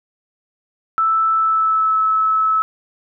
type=tone with pitch glide; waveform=sine; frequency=1318.5 to 1300.3 Hz; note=E6 to E6; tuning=0 to -24 cents; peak=-13 dBFS; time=0.98-2.62 s; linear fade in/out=0 ms; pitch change=-24 cents; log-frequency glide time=1.34-1.98 s; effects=none